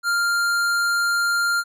triangle tone with hard clipping, 1396.9 Hz, F6, in tune, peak -20 dBFS, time 0.03-1.64 s, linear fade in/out 50 ms, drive 18 dB, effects none

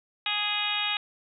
harmonic tone, 415.3 Hz, G#4, in tune, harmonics 2 / 3 / 4 / 5 / 6 / 7 / 8 / 9, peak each -36 / -37 / -38 / -37 / -31 / -33 / -34 / -32 dBFS, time 0.26-0.97 s, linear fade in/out 2 ms, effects none

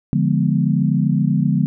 sine chord, D diminished seventh, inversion none, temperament equal, 146.83 / 174.61 / 207.7 / 246.9 Hz, D3 / F3 / Ab3 / Cb4, 0 / 0 / 0 / 0 cents, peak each -18 / -19 / -20 / -22 dBFS, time 0.13-1.66 s, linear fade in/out 0 ms, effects none

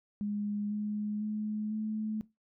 sine tone with pitch steps, 206.5 / 209.6 / 212.8 / 216 Hz, G#3 / G#3 / G#3 / A3, -10 / +16 / +42 / -32 cents, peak -31 dBFS, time 0.21-2.21 s, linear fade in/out 0 ms, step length 500 ms, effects noise-tail reverb RT60 0.2 s tail -18 dB re dry

